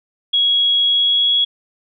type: tone with pitch glide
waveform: sine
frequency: 3322 to 3341 Hz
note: G#7 to G#7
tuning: 0 to +10 cents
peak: -12 dBFS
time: 0.33-1.45 s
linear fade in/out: 10 ms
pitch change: +10 cents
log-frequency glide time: 0.84-1.32 s
effects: none